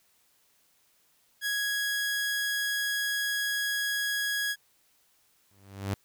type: tone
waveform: sawtooth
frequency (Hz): 1661.2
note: G#6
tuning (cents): 0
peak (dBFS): -24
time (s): 1.41-4.56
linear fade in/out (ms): 50
type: tone with exponential growth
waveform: sawtooth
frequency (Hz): 98.4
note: G2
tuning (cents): +7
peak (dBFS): -22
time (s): 5.51-5.94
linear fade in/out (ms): 0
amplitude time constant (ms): 92
effects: white hiss -67 dBFS RMS until 6.04 s